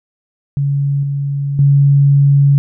sine tone with level steps, 140.7 Hz, C#3, 26 cents sharp, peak -12 / -15 / -6 dBFS, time 0.57-2.58 s, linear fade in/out 0 ms, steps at 1.03 / 1.59 s, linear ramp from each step 2 ms, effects none

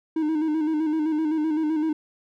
triangle tone with vibrato, 311.1 Hz, D#4, in tune, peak -19 dBFS, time 0.16-1.93 s, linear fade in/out 5 ms, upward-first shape square, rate 7.8 Hz, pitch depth 47 cents each way, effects none

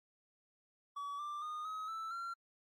triangle tone with pitch steps, 1139 / 1181.9 / 1226.4 / 1272.6 / 1320.5 / 1370.2 Hz, C#6 / D6 / D#6 / D#6 / E6 / F6, +47 / +11 / -25 / +39 / +3 / -33 cents, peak -38 dBFS, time 0.96-2.34 s, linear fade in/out 10 ms, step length 230 ms, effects AAC 64 kbps

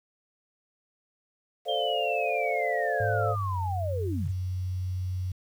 sine chord, D minor seventh, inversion second, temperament equal, 440 / 523.3 / 587.3 / 698.5 Hz, A4 / C5 / D5 / F5, 0 / 0 / 0 / 0 cents, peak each -33 / -32 / -32 / -29 dBFS, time 1.65-3.36 s, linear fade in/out 50 ms
sine linear sweep, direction down, 3199 to 74 Hz, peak -31 dBFS, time 1.68-4.32 s, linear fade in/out 10 ms
sine tone with pitch glide, 103.83 to 91.97 Hz, G#2 to F#2, 0 to -10 cents, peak -28 dBFS, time 3-5.32 s, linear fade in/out 5 ms, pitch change -210 cents, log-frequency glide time 3.32-3.57 s
effects 9-bit

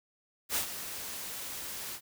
white noise with ADSR envelope, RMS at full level -29 dBFS, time 0.49-2.01 s, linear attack 68 ms, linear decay 100 ms, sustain -11 dB, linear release 70 ms, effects none

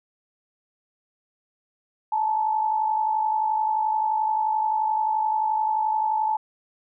sine tone pair together, 866 / 917.5 Hz, A5 / A#5, -28 / -28 cents, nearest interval minor second, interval 100 cents, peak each -21 / -29 dBFS, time 2.12-6.37 s, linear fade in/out 5 ms, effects none

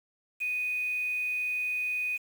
sine tone with quantisation, 2489 Hz, D#7, in tune, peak -28 dBFS, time 0.4-2.18 s, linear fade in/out 20 ms, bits 8, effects none

